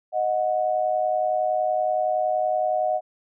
sine tone pair together, 622.3 / 733 Hz, D#5 / F#5, 0 / -16 cents, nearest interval minor third, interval 284 cents, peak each -23 dBFS, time 0.12-3.01 s, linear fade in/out 50 ms, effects none

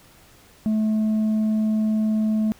sine tone with tanh clipping, 216.6 Hz, A3, 27 cents flat, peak -19 dBFS, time 0.66-2.52 s, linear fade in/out 0 ms, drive 3 dB, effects pink hiss -52 dBFS RMS until 2.59 s

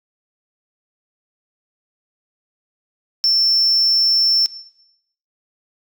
sine tone, 5380 Hz, E8, 34 cents sharp, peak -10 dBFS, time 3.24-4.46 s, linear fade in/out 0 ms, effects noise-tail reverb RT60 0.8 s tail -17 dB re dry + tanh soft clip ceiling -11 dBFS

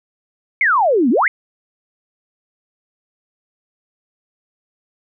sine exponential two-way sweep, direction down then up, 2258 to 220 to 2258 Hz, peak -11 dBFS, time 0.61-1.28 s, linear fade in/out 2 ms, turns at 1.1 s, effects none

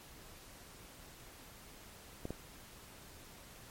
clicks, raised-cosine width 2 ms, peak -26 dBFS, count 2, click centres 2.254 / 2.306 s, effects pink hiss -55 dBFS RMS until 3.7 s + MP3 64 kbps

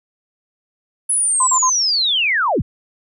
sine linear sweep, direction down, 10370 to 32.45 Hz, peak -14 dBFS, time 1.09-2.62 s, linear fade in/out 10 ms
sine tone bursts, 1026 Hz, C6, 34 cents flat, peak -14 dBFS, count 3, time 1.4-1.696 s, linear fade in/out 5 ms, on 72 ms, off 40 ms
effects none

